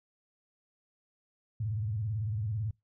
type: tone with vibrato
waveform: sine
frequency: 107 Hz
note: A2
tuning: 48 cents flat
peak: -30 dBFS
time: 1.6-2.71 s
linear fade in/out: 5 ms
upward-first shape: square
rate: 18 Hz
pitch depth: 130 cents each way
effects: noise-tail reverb RT60 0.2 s tail -25 dB re dry